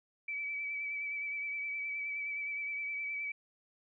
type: tone with vibrato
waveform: sine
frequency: 2300 Hz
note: D7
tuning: 37 cents flat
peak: -35 dBFS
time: 0.28-3.32 s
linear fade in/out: 5 ms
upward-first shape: sine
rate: 9.6 Hz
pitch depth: 26 cents each way
effects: none